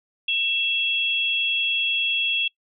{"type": "tone pair together", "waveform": "sine", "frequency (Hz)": [2687, 3317], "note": ["E7", "G#7"], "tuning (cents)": [33, -3], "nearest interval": "major third", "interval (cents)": 364, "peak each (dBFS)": -23, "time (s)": [0.28, 2.48], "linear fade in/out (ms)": 5, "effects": ["noise-tail reverb RT60 0.1 s tail -25 dB re dry"]}